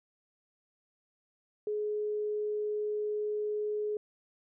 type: tone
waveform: sine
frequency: 421.2 Hz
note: G#4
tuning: 24 cents sharp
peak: -30 dBFS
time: 1.67-3.97 s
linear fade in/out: 2 ms
effects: none